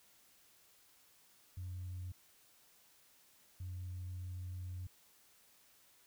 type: tone bursts at uneven times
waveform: sine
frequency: 90.7 Hz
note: F#2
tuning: 34 cents flat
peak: -40 dBFS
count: 2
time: 1.57-2.12 / 3.6-4.87 s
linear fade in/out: 5 ms
effects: tanh soft clip ceiling -38 dBFS + white hiss -67 dBFS RMS until 6.06 s